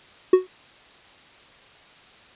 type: tone with exponential decay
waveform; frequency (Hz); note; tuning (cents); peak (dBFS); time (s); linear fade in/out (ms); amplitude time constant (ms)
triangle; 370; F#4; 0; -5; 0.33-0.47; 5; 29
effects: white hiss -50 dBFS RMS until 2.35 s + resampled to 8000 Hz